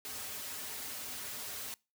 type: noise with comb filter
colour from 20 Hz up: white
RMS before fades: -42 dBFS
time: 0.05-1.74 s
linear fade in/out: 0 ms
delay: 5.9 ms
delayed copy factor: -0.9
effects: noise-tail reverb RT60 0.3 s tail -25 dB re dry + high-pass 80 Hz 12 dB/octave